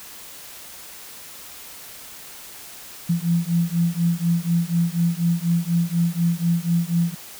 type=beating tone pair; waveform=sine; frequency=168 / 172.1 Hz; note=E3 / F3; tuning=+33 / -25 cents; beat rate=4.1 Hz; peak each=-21 dBFS; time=3.09-7.15 s; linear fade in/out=10 ms; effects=white hiss -40 dBFS RMS until 7.39 s